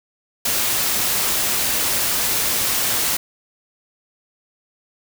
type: noise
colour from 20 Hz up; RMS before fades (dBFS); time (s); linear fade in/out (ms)
white; -20; 0.45-3.17; 5
effects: none